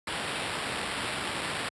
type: noise with sample-and-hold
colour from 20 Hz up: white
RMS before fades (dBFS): -33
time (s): 0.07-1.69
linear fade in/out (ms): 5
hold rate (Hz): 6300
effects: high-pass 80 Hz 12 dB/octave + resampled to 24000 Hz